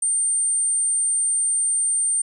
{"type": "tone", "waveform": "sine", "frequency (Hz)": 8870, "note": "C#9", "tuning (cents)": 0, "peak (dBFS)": -18, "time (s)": [0.02, 2.22], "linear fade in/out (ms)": 5, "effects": []}